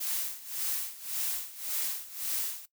blue noise with tremolo, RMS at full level -31 dBFS, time 0-2.66 s, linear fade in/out 10 ms, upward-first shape sine, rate 1.8 Hz, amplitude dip 85%, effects noise-tail reverb RT60 0.1 s tail -17 dB re dry

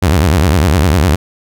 sawtooth tone with vibrato, 82.41 Hz, E2, in tune, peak -4 dBFS, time 0.02-1.16 s, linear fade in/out 10 ms, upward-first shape sine, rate 9.9 Hz, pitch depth 280 cents each way, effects none

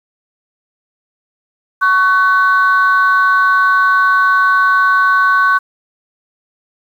sine tone pair together, 1115 / 1508.8 Hz, C#6 / F#6, +10 / +33 cents, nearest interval perfect fourth, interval 523 cents, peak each -10 dBFS, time 1.81-5.59 s, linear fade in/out 20 ms, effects tanh soft clip ceiling -3 dBFS + 7-bit

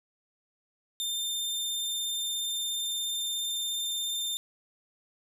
sawtooth tone with vibrato, 3600 Hz, A7, 39 cents sharp, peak -27 dBFS, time 1-4.37 s, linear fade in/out 0 ms, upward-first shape sine, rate 17 Hz, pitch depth 10 cents each way, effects none

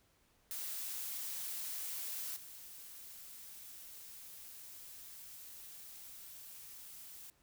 blue noise with level steps, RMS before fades -42 / -52 dBFS, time 0.51-7.3 s, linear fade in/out 0 ms, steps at 2.36 s, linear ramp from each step 5 ms, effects pink hiss -72 dBFS RMS until 7.42 s

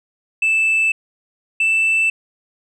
sine tone pair in turn, 2637 / 2651 Hz, E7 / E7, 0 / +9 cents, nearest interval unison, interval 9 cents, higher second, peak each -11 dBFS, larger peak neither, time 0.42-0.92 / 1.6-2.1 s, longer neither, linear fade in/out 5 ms, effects tanh soft clip ceiling -12 dBFS

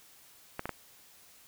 clicks, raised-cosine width 0.5 ms, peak -19 dBFS, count 3, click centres 0.594 / 0.656 / 0.693 s, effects white hiss -58 dBFS RMS until 1.47 s

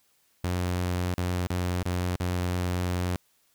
sawtooth tone with dropouts, 89.6 Hz, F2, 45 cents sharp, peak -22 dBFS, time 0.44-3.16 s, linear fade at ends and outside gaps 0 ms, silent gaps 1.14-1.18 / 1.47-1.504 / 1.828-1.855 / 2.16-2.201 s, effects white hiss -67 dBFS RMS until 3.54 s

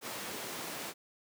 pink high-pass noise, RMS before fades -41 dBFS, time 0.01-0.94 s, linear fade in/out 50 ms, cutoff 260 Hz, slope 12 dB/octave, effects none

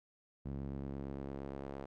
sawtooth tone with band-pass filter sweep, 68.7 Hz, C#2, 15 cents flat, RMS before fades -43 dBFS, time 0.45-1.86 s, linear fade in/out 10 ms, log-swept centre 180 to 540 Hz, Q 0.93, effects none

